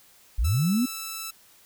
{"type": "linear sweep", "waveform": "sine", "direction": "up", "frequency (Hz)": [41.2, 261.6], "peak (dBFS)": -20, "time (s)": [0.38, 0.86], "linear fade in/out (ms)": 10}
{"type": "tone", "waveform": "5% pulse", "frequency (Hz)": 1318.5, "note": "E6", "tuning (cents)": 0, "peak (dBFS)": -21, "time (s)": [0.44, 1.31], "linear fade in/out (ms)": 10}
{"effects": ["white hiss -56 dBFS RMS until 1.65 s"]}